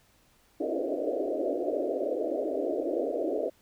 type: band-pass noise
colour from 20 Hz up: white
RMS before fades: -30 dBFS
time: 0.6-3.5 s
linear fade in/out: 10 ms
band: 270 to 660 Hz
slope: 96 dB/octave
effects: pink hiss -64 dBFS RMS until 3.61 s